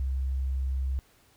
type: tone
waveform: sine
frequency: 66.1 Hz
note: C2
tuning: 18 cents sharp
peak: -26 dBFS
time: 0-0.99 s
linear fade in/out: 0 ms
effects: pink hiss -62 dBFS RMS until 1.36 s